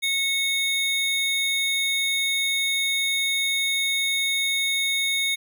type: tone pair together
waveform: square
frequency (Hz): 2195 / 3689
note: C#7 / A#7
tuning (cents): -18 / -19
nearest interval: major sixth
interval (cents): 899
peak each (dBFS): -25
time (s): 0.02-5.36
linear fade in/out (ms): 20
effects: none